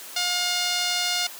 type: tone with band-pass filter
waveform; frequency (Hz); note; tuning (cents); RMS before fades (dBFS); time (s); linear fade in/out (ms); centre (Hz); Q
sawtooth; 713; F5; +36; -25; 0.16-1.27; 5; 4500; 1.4
effects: white hiss -40 dBFS RMS until 1.39 s + high-pass 300 Hz 12 dB/octave